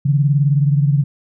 sine beating tone pair, 140.8 / 159.8 Hz, C#3 / D#3, +27 / +47 cents, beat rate 19 Hz, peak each -12 / -19 dBFS, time 0.05-1.04 s, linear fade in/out 10 ms, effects none

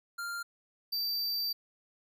square tone pair in turn, 1394 / 4658 Hz, F6 / D8, -4 / -15 cents, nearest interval octave + major sixth, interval 2089 cents, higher second, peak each -36 / -31 dBFS, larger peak second, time 0.18-0.43 / 0.92-1.53 s, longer second, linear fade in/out 10 ms, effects none

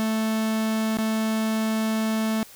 45% pulse tone with dropouts, 220 Hz, A3, in tune, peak -22 dBFS, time 0-2.43 s, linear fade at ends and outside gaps 0 ms, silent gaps 0.971-0.986 s, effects white hiss -47 dBFS RMS until 2.55 s

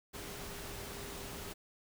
sine tone in noise, 403 Hz, G4, 48 cents sharp, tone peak -52 dBFS, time 0.13-1.54 s, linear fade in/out 20 ms, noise pink, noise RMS -45 dBFS, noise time 0.13-1.54 s, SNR -10 dB, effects none

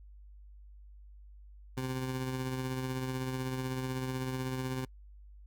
20% pulse tone with tremolo, 129.7 Hz, C3, 15 cents flat, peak -27 dBFS, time 1.77-4.85 s, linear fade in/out 5 ms, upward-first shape triangle, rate 16 Hz, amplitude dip 40%, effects noise-tail reverb RT60 0.1 s tail -25 dB re dry + added 50 Hz sine -50 dBFS peak until 5.46 s

